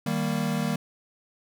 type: chord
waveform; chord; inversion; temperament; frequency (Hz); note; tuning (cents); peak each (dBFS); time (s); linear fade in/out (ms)
square; Eb major; none; equal; 155.56 / 196 / 233.1; Eb3 / G3 / Bb3; 0 / 0 / 0; -30; 0.06-0.76; 5
effects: none